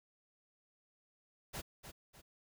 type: noise with echo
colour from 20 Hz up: pink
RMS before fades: -43 dBFS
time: 1.53-1.62 s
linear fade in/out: 20 ms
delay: 300 ms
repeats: 2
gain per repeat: -8 dB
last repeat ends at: 2.22 s
effects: none

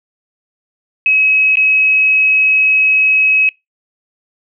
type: tone with dropouts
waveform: sine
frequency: 2557 Hz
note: D#7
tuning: 47 cents sharp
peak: -8 dBFS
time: 1.06-3.49 s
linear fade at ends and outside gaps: 1 ms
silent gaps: 1.556-1.57 s
effects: noise-tail reverb RT60 0.2 s tail -25 dB re dry

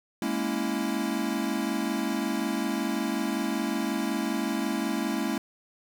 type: chord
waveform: square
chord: A# half-diminished seventh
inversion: third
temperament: equal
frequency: 207.7 / 233.1 / 277.2 / 329.6 Hz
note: G#3 / A#3 / C#4 / E4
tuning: 0 / 0 / 0 / 0 cents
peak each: -33 dBFS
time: 0.22-5.38 s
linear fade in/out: 2 ms
effects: none

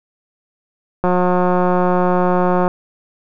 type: click train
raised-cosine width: 1 ms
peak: -3 dBFS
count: 296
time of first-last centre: 1.04-2.679 s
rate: 180 Hz
effects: none

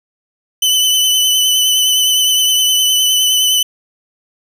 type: tone with vibrato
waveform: sawtooth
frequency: 3013 Hz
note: F#7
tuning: 31 cents sharp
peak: -7 dBFS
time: 0.62-3.63 s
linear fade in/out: 5 ms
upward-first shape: triangle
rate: 9.7 Hz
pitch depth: 32 cents each way
effects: none

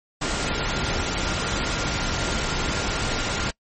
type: tone in noise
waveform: sine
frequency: 1396.9 Hz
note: F6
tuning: in tune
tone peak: -35 dBFS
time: 0.21-3.51 s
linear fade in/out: 10 ms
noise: pink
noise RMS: -25 dBFS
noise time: 0.21-3.51 s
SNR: -13 dB
effects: noise-tail reverb RT60 0.1 s tail -24 dB re dry + MP3 32 kbps

